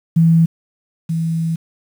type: tone pair in turn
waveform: sine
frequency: 164.81 / 163.86 Hz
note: E3 / E3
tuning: 0 / -10 cents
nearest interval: unison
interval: 10 cents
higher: first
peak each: -8 / -16 dBFS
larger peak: first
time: 0.16-0.46 / 1.09-1.56 s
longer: second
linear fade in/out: 10 ms
effects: 7-bit